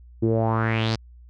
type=tone with low-pass filter sweep; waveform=sawtooth; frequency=112.1 Hz; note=A2; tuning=33 cents sharp; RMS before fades=-22 dBFS; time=0.22-0.96 s; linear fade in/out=10 ms; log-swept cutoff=320 to 5200 Hz; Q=4.4; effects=added 60 Hz sine -44 dBFS peak until 1.29 s